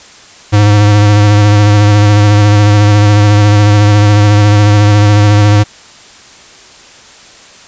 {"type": "tone with vibrato", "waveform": "square", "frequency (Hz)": 103.83, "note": "G#2", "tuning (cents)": 0, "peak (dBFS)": -4, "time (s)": [0.52, 5.64], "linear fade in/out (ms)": 20, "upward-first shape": "sine", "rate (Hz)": 14, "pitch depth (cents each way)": 26, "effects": ["white hiss -36 dBFS RMS until 7.67 s", "resampled to 16000 Hz"]}